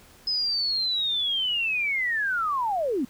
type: linear sweep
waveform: sine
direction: down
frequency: 5100 to 225.5 Hz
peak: -23 dBFS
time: 0.27-3.05 s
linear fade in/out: 5 ms
effects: pink hiss -53 dBFS RMS until 3.09 s